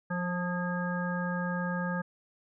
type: harmonic tone with a mistuned harmonic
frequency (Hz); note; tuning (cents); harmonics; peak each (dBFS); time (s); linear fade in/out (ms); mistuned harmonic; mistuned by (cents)
177.1; F3; +24; 1 / 3 / 5 / 7 / 9; -31 / -38 / -40 / -40 / -37; 0.1-2.02; 10; 9; +39
effects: none